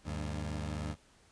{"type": "tone pair together", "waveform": "20% pulse", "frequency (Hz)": [75.69, 98.9], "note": ["D#2", "G2"], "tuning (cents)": [-47, 16], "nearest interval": "perfect fourth", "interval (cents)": 463, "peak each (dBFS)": [-32, -36], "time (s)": [0.04, 0.96], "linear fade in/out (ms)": 50, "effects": ["pink hiss -64 dBFS RMS until 1.31 s", "resampled to 22050 Hz"]}